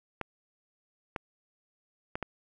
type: clicks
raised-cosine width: 0.5 ms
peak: -18 dBFS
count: 4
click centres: 0.213 / 1.162 / 2.155 / 2.227 s
effects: none